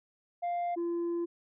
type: tone pair in turn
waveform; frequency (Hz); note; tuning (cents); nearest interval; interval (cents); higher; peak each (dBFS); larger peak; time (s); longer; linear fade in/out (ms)
sine; 698.5 / 342.1; F5 / F4; 0 / -36; octave; 1236; first; -27; neither; 0.42-0.76 / 0.76-1.26; second; 20
effects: tanh soft clip ceiling -29 dBFS